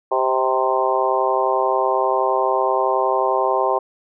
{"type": "harmonic tone with a mistuned harmonic", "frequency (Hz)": 130.81, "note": "C3", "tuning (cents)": 0, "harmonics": [3, 4, 5, 6, 7, 8], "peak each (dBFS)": [-23, -23, -23, -23, -23, -23], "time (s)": [0.11, 3.79], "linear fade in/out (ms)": 10, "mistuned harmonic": 5, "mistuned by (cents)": -32, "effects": []}